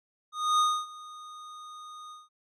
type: tone with ADSR envelope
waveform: square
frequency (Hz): 1234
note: D#6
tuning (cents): -15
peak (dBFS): -21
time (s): 0.32-2.29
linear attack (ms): 270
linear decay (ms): 270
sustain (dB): -22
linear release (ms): 180
effects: low-pass 7000 Hz 12 dB/octave